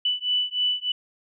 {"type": "beating tone pair", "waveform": "sine", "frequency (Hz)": [2976, 2979.3], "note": ["F#7", "F#7"], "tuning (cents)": [9, 11], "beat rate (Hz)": 3.3, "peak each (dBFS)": -25, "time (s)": [0.05, 0.92], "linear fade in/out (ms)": 5, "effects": []}